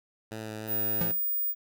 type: tone with vibrato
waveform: 10% pulse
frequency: 109 Hz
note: A2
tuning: 16 cents flat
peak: -28 dBFS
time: 0.31-1.12 s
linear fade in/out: 10 ms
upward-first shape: sine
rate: 3.2 Hz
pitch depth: 18 cents each way
type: tone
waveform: sine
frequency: 15000 Hz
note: A#9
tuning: 10 cents sharp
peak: -26 dBFS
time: 0.67-1.55 s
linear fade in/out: 50 ms
type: tone with exponential decay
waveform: square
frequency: 171.3 Hz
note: F3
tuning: 33 cents flat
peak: -27 dBFS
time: 1.01-1.23 s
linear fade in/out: 0 ms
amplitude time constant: 46 ms
effects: none